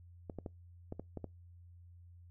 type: clicks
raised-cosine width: 2 ms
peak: -28 dBFS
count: 7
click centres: 0.298 / 0.387 / 0.462 / 0.924 / 0.996 / 1.173 / 1.243 s
effects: noise-tail reverb RT60 0.2 s tail -25 dB re dry + added 87 Hz sine -54 dBFS peak until 2.3 s